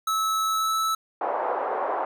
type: tone with pitch glide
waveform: square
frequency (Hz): 1300 to 1309.8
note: E6 to E6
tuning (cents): -24 to -11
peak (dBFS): -23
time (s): 0.07-0.95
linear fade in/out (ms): 5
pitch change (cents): +13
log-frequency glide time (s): 0.46-0.76
type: band-pass noise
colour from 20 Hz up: white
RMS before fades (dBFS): -27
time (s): 1.21-2.05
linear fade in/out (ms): 2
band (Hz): 460 to 990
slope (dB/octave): 24
effects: none